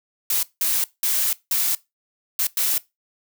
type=noise bursts at uneven times; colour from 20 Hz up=blue; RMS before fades=-21 dBFS; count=6; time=0.3-0.43 / 0.61-0.84 / 1.03-1.33 / 1.51-1.75 / 2.39-2.47 / 2.57-2.78 s; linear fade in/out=2 ms; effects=noise-tail reverb RT60 0.2 s tail -20 dB re dry